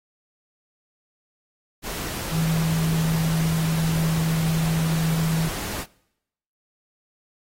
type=tone in noise; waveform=sine; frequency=161.8 Hz; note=E3; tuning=32 cents flat; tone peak=-20 dBFS; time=2.3-5.5 s; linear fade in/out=50 ms; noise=pink; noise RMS=-31 dBFS; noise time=1.82-5.86 s; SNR=+8 dB; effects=noise-tail reverb RT60 0.8 s tail -23 dB re dry + AAC 48 kbps